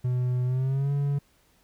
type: tone with pitch glide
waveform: triangle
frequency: 125 to 141.94 Hz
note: B2 to C#3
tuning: +21 to +41 cents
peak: -21 dBFS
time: 0.04-1.19 s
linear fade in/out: 10 ms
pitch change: +220 cents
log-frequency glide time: 0.45-0.92 s
effects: pink hiss -64 dBFS RMS until 1.63 s